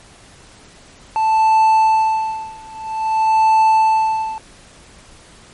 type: tone with tremolo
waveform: triangle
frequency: 880 Hz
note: A5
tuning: in tune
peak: -7 dBFS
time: 1.16-4.38 s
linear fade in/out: 0 ms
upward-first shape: sine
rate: 0.51 Hz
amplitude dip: 95%
effects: pink hiss -44 dBFS RMS until 5.53 s + MP3 48 kbps